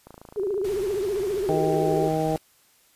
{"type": "click train", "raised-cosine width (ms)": 1, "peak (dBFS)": -29, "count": 37, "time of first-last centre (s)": [0.07, 1.379], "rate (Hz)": 27.5}
{"type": "tone with vibrato", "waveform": "sine", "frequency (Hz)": 395.3, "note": "G4", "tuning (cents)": 15, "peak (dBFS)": -23, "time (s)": [0.36, 2.09], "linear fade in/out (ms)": 20, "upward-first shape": "triangle", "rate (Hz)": 15, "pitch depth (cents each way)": 160}
{"type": "noise", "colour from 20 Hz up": "pink", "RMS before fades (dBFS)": -41, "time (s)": [0.64, 2.38], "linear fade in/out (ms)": 5}
{"type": "harmonic tone", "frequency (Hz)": 157.7, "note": "D#3", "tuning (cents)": 24, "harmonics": [1, 2, 3, 4, 5], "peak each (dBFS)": [-28, -28, -28, -28, -28], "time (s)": [1.49, 2.36], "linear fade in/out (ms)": 0}
{"effects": ["white hiss -60 dBFS RMS until 2.95 s", "resampled to 32000 Hz"]}